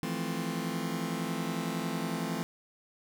sawtooth chord, F major seventh, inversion third, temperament just, 163.7 / 174.61 / 218.3 / 261.9 Hz, E3 / F3 / A3 / C4, -12 / 0 / -13 / +2 cents, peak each -33 dBFS, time 0.03-2.43 s, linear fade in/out 0 ms, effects none

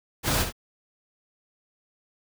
pink noise with echo, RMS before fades -24 dBFS, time 0.23-0.46 s, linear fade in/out 50 ms, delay 65 ms, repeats 1, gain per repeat -8 dB, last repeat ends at 0.525 s, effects none

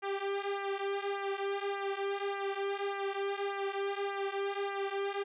sawtooth tone with flanger, 397.1 Hz, G4, 22 cents sharp, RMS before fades -35 dBFS, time 0.02-5.24 s, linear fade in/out 20 ms, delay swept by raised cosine 0.26 to 3.66 ms, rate 1.7 Hz, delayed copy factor -0.8, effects resampled to 8000 Hz

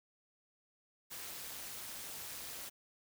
white noise with amplitude modulation, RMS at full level -43 dBFS, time 1.1-2.7 s, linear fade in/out 20 ms, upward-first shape sine, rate 200 Hz, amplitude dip 65%, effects none

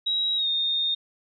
sine tone with pitch glide, 3843 to 3669 Hz, B7 to A#7, -48 to -28 cents, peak -22 dBFS, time 0.06-0.95 s, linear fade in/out 10 ms, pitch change -80 cents, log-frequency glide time 0.36-0.47 s, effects none

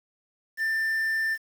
triangle tone with quantisation, 1784 Hz, A6, 23 cents sharp, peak -22 dBFS, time 0.57-1.38 s, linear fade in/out 50 ms, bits 8, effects none

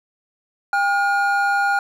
triangle tone pair together, 801.4 / 1428 Hz, G5 / F6, +38 / +38 cents, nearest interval minor seventh, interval 1000 cents, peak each -17 dBFS, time 0.73-1.79 s, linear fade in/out 2 ms, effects none

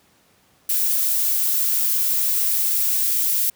violet noise with high-pass filter sweep, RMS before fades -20 dBFS, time 0.69-3.5 s, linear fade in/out 5 ms, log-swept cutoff 450 to 1900 Hz, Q 0.97, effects pink hiss -58 dBFS RMS until 3.55 s + high-pass 100 Hz 12 dB/octave

